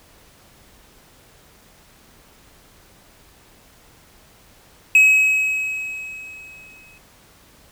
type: tone with exponential decay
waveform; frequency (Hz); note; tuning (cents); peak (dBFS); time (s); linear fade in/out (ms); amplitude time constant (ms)
triangle; 2555; D#7; +45; -6; 4.95-6.98; 2; 440
effects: pink hiss -51 dBFS RMS until 7.71 s